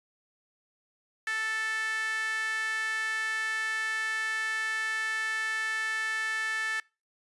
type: tone with high-pass filter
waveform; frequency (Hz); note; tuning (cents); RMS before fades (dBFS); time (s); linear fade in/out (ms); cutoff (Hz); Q
sawtooth; 440; A4; 0; -31; 1.27-6.8; 2; 1700; 6.2
effects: noise-tail reverb RT60 0.3 s tail -25 dB re dry + resampled to 24000 Hz